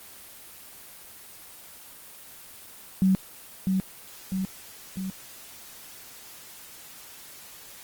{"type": "tone with echo", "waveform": "sine", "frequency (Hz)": 189.5, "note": "F#3", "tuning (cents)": 42, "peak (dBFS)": -17, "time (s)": [3.02, 3.15], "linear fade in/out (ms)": 0, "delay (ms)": 650, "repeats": 3, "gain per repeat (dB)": -4, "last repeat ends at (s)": 5.1, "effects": ["white hiss -46 dBFS RMS until 7.83 s", "Opus 24 kbps"]}